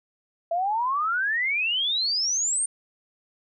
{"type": "exponential sweep", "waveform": "sine", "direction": "up", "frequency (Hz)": [659.3, 9000], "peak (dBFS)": -22, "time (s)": [0.51, 2.66], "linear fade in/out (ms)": 5, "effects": []}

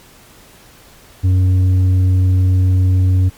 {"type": "tone with tanh clipping", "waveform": "sine", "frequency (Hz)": 92.7, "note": "F#2", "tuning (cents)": 4, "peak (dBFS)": -10, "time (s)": [1.23, 3.3], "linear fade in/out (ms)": 20, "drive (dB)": 5, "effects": ["pink hiss -44 dBFS RMS until 3.37 s", "MP3 96 kbps"]}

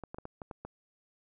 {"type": "clicks", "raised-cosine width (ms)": 1, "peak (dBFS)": -27, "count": 7, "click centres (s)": [0.037, 0.145, 0.185, 0.254, 0.418, 0.512, 0.65], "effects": []}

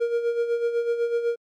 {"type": "tone with tremolo", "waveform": "triangle", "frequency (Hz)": 470, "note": "A#4", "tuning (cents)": 14, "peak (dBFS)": -17, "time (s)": [0, 1.36], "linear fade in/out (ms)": 20, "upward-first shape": "sine", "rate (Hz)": 8, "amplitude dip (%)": 60, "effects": ["MP3 64 kbps"]}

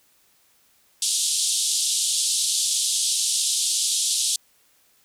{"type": "band-pass noise", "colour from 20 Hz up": "white", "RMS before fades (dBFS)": -23, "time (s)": [1.02, 4.36], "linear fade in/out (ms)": 2, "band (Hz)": [3200, 10000], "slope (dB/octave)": 48, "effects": ["white hiss -61 dBFS RMS until 5.04 s"]}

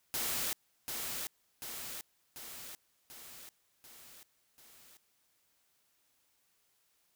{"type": "noise with echo", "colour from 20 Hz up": "white", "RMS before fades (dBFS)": -35, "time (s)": [0.14, 0.53], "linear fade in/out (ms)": 0, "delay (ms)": 740, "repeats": 6, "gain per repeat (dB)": -4, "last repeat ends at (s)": 4.97, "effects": ["white hiss -74 dBFS RMS until 7.15 s"]}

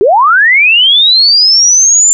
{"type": "linear sweep", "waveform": "sine", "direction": "up", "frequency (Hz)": [359.8, 7280], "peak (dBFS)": -3, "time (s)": [0.01, 2.13], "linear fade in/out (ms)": 0, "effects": []}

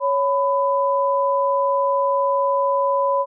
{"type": "tone pair together", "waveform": "sine", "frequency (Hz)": [555.7, 1000], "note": ["C#5", "B5"], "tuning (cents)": [4, 21], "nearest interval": "minor seventh", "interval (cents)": 1017, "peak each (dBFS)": -19, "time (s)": [0, 3.26], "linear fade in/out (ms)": 50, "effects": []}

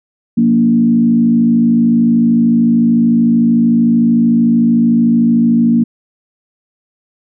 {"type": "tone with frequency modulation", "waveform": "sine", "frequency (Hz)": 233.1, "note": "A#3", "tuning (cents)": 0, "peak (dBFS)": -7, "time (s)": [0.37, 5.84], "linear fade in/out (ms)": 10, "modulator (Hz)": 53.4, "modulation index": 0.71, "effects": []}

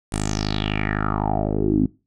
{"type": "tone with low-pass filter sweep", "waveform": "10% pulse", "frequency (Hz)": 51.91, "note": "G#1", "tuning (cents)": 0, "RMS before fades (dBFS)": -22, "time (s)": [0.12, 1.86], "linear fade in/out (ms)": 5, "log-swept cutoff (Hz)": [9600, 250], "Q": 5.8, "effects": ["noise-tail reverb RT60 0.3 s tail -22 dB re dry"]}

